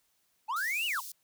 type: linear two-way sweep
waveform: triangle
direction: up then down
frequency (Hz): 815 to 2960 to 815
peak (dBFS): -28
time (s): 0.48-1.01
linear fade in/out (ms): 20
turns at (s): 0.86
type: high-pass noise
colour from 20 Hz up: white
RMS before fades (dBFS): -43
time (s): 0.56-1.12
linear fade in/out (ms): 5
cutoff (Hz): 4100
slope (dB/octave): 24
effects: white hiss -73 dBFS RMS until 1.23 s